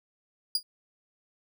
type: tone with exponential decay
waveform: 40% pulse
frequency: 4857 Hz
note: D#8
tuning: 43 cents flat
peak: -19 dBFS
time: 0.55-0.63 s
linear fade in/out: 2 ms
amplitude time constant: 17 ms
effects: none